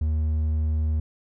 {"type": "tone with hard clipping", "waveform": "sine", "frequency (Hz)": 77.78, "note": "D#2", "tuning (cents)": 0, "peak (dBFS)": -22, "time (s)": [0.01, 1], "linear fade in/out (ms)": 5, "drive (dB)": 3, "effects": []}